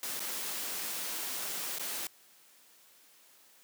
white noise with dropouts, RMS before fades -37 dBFS, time 0.03-2.07 s, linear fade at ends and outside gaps 1 ms, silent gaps 0.195-0.203 / 1.785-1.796 s, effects white hiss -61 dBFS RMS until 3.63 s + high-pass 200 Hz 12 dB/octave

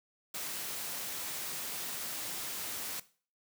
white noise, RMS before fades -39 dBFS, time 0.34-3 s, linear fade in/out 5 ms, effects noise-tail reverb RT60 0.4 s tail -17 dB re dry + high-pass 100 Hz 12 dB/octave

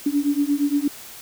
sine beating tone pair, 283.3 / 291.9 Hz, C#4 / D4, +38 / -10 cents, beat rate 8.6 Hz, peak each -21 dBFS, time 0.06-0.88 s, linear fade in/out 5 ms, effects white hiss -40 dBFS RMS until 1.21 s

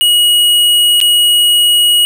square tone with dropouts, 2902 Hz, F#7, 34 cents flat, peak -7 dBFS, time 0.01-2.05 s, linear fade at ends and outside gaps 0 ms, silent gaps 1.003-1.013 s, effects none

